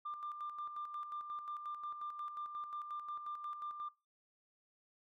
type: tone with tremolo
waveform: sine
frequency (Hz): 1192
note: D6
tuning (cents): +25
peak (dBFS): -38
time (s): 0.05-3.89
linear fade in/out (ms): 10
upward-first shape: square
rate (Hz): 5.6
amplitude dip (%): 50
effects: noise-tail reverb RT60 0.3 s tail -26 dB re dry + tanh soft clip ceiling -36 dBFS